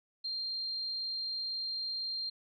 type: tone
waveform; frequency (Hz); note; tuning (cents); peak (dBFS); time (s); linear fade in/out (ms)
sine; 4186; C8; 0; -34; 0.24-2.3; 10
effects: none